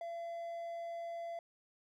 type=tone; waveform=triangle; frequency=678 Hz; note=E5; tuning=49 cents sharp; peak=-38 dBFS; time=0.01-1.39 s; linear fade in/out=2 ms; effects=none